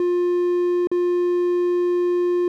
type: tone with dropouts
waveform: triangle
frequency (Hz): 353.5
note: F4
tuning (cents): +21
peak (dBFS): -15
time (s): 0-2.48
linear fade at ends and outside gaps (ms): 2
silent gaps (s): 0.872-0.915
effects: none